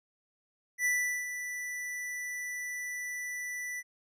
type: tone with ADSR envelope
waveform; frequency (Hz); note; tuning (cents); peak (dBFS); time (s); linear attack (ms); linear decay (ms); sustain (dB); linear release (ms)
square; 1975.5; B6; 0; -26; 0.78-3.83; 72; 400; -10; 41
effects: resampled to 32000 Hz